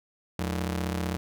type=ring-modulated tone; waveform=sawtooth; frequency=130.81 Hz; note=C3; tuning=in tune; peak=-21 dBFS; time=0.39-1.17 s; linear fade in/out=0 ms; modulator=47.6 Hz; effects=none